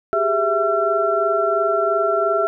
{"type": "tone cluster", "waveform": "sine", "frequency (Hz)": [388.9, 411.8, 661, 1355], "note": ["G4", "G#4", "E5", "E6"], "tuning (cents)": [-14, -15, 5, 47], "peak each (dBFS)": [-24, -23, -19, -21], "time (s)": [0.13, 2.47], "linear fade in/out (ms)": 0, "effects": []}